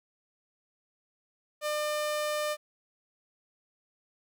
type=tone; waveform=sawtooth; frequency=600 Hz; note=D5; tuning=37 cents sharp; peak=-25 dBFS; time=1.61-2.57 s; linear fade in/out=50 ms; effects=11-bit